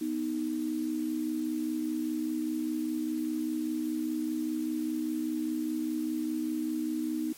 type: tone pair together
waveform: sine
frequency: 246.4 / 311.4 Hz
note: B3 / D#4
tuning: -4 / +2 cents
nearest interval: major third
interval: 406 cents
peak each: -34 / -30 dBFS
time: 0.01-7.33 s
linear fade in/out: 5 ms
effects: white hiss -51 dBFS RMS until 7.37 s + MP3 64 kbps